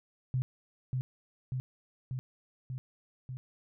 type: tone with echo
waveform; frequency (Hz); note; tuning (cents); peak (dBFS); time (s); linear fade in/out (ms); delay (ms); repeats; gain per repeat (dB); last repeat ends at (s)
sine; 128.6; C3; -30; -27; 0.34-0.42; 0; 590; 5; -2; 3.37
effects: none